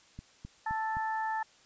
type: click train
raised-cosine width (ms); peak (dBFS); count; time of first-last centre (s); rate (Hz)
5; -30; 4; 0.19-0.969; 3.85
type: harmonic tone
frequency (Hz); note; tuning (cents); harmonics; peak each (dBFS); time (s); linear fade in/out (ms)
440; A4; 0; 2 / 3 / 4; -31 / -44 / -38; 0.66-1.43; 5
effects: white hiss -61 dBFS RMS until 1.65 s + resampled to 16000 Hz